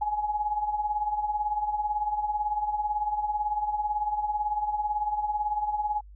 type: tone with tremolo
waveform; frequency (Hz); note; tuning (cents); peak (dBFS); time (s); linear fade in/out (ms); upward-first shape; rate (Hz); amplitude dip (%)
sine; 840; G#5; +19; -22; 0.01-6.01; 10; triangle; 18; 75
effects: added 50 Hz sine -45 dBFS peak until 6.15 s